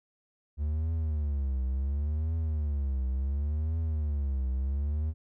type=tone with vibrato; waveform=triangle; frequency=72.3 Hz; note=D2; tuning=27 cents flat; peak=-25 dBFS; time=0.57-5.14 s; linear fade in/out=50 ms; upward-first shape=triangle; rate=0.7 Hz; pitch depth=220 cents each way; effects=none